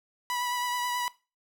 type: tone with vibrato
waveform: sawtooth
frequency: 981 Hz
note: B5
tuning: 12 cents flat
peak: -25 dBFS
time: 0.3-1.08 s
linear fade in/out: 0 ms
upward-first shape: sine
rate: 9.3 Hz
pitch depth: 18 cents each way
effects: noise-tail reverb RT60 0.3 s tail -19 dB re dry